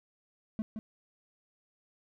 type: tone with echo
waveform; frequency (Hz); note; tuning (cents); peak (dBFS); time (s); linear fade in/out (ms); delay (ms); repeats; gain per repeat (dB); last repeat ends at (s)
triangle; 218; A3; -16; -28; 0.59-0.62; 0; 170; 1; -6; 0.79
effects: none